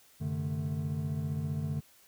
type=tone cluster; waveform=triangle; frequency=93.9 / 134 / 149.2 / 219.8 Hz; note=F#2 / C3 / D3 / A3; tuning=+26 / +42 / +28 / -2 cents; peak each=-36 / -38 / -31 / -38 dBFS; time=0.2-1.81 s; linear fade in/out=20 ms; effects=white hiss -61 dBFS RMS until 2.07 s